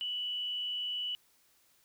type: tone with frequency modulation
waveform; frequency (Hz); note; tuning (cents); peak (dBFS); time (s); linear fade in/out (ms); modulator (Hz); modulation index
sine; 2960; F#7; 0; -33; 0.01-1.15; 0; 193; 0.2
effects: white hiss -68 dBFS RMS until 1.84 s